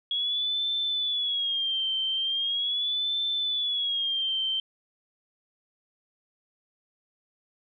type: tone with vibrato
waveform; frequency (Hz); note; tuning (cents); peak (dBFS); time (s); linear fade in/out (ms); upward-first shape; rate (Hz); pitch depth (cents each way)
sine; 3322; G#7; 0; -25; 0.11-4.6; 2; sine; 0.4; 110
effects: none